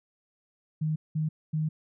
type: tone bursts at uneven times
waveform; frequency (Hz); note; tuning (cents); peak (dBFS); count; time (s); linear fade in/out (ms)
sine; 155.56; D#3; 0; -25; 3; 0.81-0.96 / 1.15-1.29 / 1.53-1.69; 10
effects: none